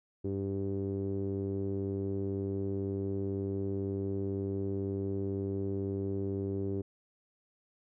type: tone with low-pass filter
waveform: sawtooth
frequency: 98 Hz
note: G2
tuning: in tune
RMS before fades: -34 dBFS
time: 0.24-6.82 s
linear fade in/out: 10 ms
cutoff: 370 Hz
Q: 5.5
effects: none